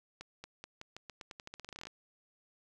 accelerating click train, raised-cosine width 0.2 ms, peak -28 dBFS, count 21, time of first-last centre 0.21-1.87 s, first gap 230 ms, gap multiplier 0.87, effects none

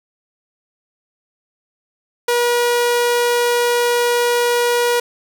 sawtooth tone, 480.9 Hz, B4, 46 cents flat, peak -10 dBFS, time 2.28-5 s, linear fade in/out 5 ms, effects none

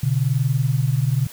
sine tone pair together, 123.1 / 143.95 Hz, B2 / D3, -5 / -34 cents, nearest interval minor third, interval 271 cents, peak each -19 / -20 dBFS, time 0.03-1.27 s, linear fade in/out 5 ms, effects white hiss -41 dBFS RMS until 1.32 s

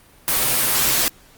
white noise with comb filter, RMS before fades -18 dBFS, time 0.28-1.08 s, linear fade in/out 0 ms, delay 11 ms, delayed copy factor -0.65, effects pink hiss -50 dBFS RMS until 1.37 s + Opus 32 kbps

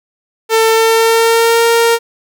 sawtooth tone with pitch glide, 447.5 to 463.3 Hz, A4 to A#4, +29 to -11 cents, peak -4 dBFS, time 0.49-1.99 s, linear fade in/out 50 ms, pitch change +60 cents, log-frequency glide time 0.7-1.66 s, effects none

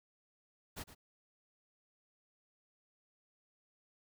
pink noise with echo, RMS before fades -44 dBFS, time 0.76-0.84 s, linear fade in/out 20 ms, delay 110 ms, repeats 1, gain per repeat -12 dB, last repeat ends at 0.95 s, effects none

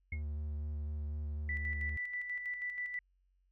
triangle tone with vibrato, 74.5 Hz, D2, 25 cents sharp, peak -34 dBFS, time 0.12-1.97 s, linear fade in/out 5 ms, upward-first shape square, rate 4 Hz, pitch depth 14 cents each way
sine tone with exponential decay, 2162 Hz, C#7, 44 cents flat, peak -37 dBFS, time 0.12-0.23 s, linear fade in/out 5 ms, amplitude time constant 22 ms
sine tone with tremolo, 1975.5 Hz, B6, in tune, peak -35 dBFS, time 1.49-2.99 s, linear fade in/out 2 ms, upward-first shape square, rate 6.2 Hz, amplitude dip 45%
effects added 46 Hz sine -70 dBFS peak until 3.51 s

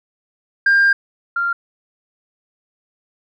sine tone pair in turn, 1600 / 1390.3 Hz, G6 / F6, +35 / -8 cents, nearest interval major second, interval 243 cents, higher first, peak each -8 / -16 dBFS, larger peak first, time 0.66-0.93 / 1.36-1.53 s, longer first, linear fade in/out 5 ms, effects tanh soft clip ceiling -8 dBFS

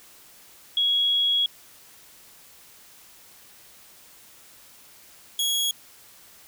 sine / sawtooth tone pair in turn, 3326 / 3326 Hz, G#7 / G#7, +2 / +2 cents, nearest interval unison, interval 0 cents, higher neither, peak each -19 dBFS, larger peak neither, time 0.77-1.46 / 5.39-5.71 s, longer first, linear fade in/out 2 ms, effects white hiss -51 dBFS RMS until 6.47 s

